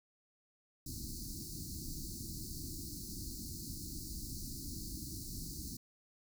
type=band-stop noise; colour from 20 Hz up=pink; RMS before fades=-44 dBFS; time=0.86-5.77 s; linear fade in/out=5 ms; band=350 to 4200 Hz; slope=96 dB/octave; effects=none

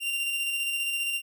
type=tone with tremolo; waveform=45% pulse; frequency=2777 Hz; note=F7; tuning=10 cents flat; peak=-26 dBFS; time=0-1.22 s; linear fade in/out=50 ms; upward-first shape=square; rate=15 Hz; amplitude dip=25%; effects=none

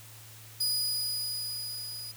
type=tone with level ramp; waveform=sawtooth; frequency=4936 Hz; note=D#8; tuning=15 cents flat; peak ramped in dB=-23 to -36 dBFS; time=0.6-2.12 s; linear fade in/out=10 ms; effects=added 110 Hz sine -51 dBFS peak until 2.16 s + white hiss -51 dBFS RMS until 2.16 s

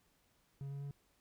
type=tone with pitch steps; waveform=triangle; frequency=138.59 / 140.04 / 141.5 Hz; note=C#3 / C#3 / C#3; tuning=0 / +18 / +36 cents; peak=-39 dBFS; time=0.61-0.91 s; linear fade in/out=0 ms; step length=100 ms; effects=pink hiss -74 dBFS RMS until 1.2 s

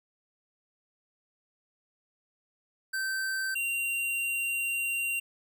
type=tone pair in turn; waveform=square; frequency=1551 / 2764 Hz; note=G6 / F7; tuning=-19 / -19 cents; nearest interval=minor seventh; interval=1000 cents; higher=second; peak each=-30 / -29 dBFS; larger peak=second; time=2.93-3.55 / 3.55-5.2 s; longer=second; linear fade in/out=10 ms; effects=none

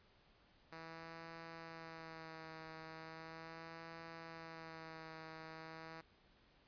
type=tone with vibrato; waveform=5% pulse; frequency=162.4 Hz; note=E3; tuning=26 cents flat; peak=-39 dBFS; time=0.72-6.01 s; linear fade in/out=2 ms; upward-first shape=sine; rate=0.38 Hz; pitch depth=27 cents each way; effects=pink hiss -70 dBFS RMS until 6.67 s + resampled to 11025 Hz

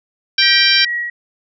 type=harmonic tone; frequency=785 Hz; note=G5; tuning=2 cents sharp; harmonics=2 / 3 / 4 / 5 / 6 / 7; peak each=-17 / -17 / -17 / -17 / -17 / -17 dBFS; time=0.38-0.85 s; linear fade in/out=5 ms
type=tone with tremolo; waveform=sine; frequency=1912 Hz; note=A#6; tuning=43 cents sharp; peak=-17 dBFS; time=0.42-1.1 s; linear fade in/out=5 ms; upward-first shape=sine; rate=2.4 Hz; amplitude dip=55%
effects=none

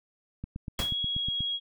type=click train; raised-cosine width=5 ms; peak=-23 dBFS; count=9; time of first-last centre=0.44-1.406 s; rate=8.28 Hz
type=tone with pitch glide; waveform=sine; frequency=3322 to 3303 Hz; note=G#7 to G#7; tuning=0 to -10 cents; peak=-28 dBFS; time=0.78-1.6 s; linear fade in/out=50 ms; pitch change=-10 cents; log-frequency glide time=1.04-1.29 s
type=noise with exponential decay; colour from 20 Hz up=pink; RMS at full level=-29 dBFS; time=0.79-0.97 s; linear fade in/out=0 ms; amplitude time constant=39 ms
effects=none

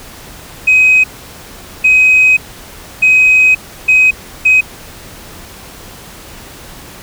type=tone bursts at uneven times; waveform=sine; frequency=2525 Hz; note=D#7; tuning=25 cents sharp; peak=-3 dBFS; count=5; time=0.67-1.04 / 1.84-2.37 / 3.02-3.55 / 3.88-4.11 / 4.45-4.61 s; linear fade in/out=10 ms; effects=tanh soft clip ceiling -1 dBFS + pink hiss -33 dBFS RMS until 7.02 s

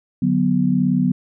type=chord; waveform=sine; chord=B minor; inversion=first; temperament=just; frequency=148.16 / 185.21 / 246.9 Hz; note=D3 / F#3 / B3; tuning=+16 / +2 / 0 cents; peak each=-22 / -18 / -18 dBFS; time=0.22-1.12 s; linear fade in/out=5 ms; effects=none

